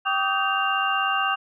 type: tone cluster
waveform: sine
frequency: 780 / 1150 / 1246 / 1555 / 2790 Hz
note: G5 / D6 / D#6 / G6 / F7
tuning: -9 / -37 / +2 / -14 / -2 cents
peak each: -27 dBFS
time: 0.05-1.36 s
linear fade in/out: 20 ms
effects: none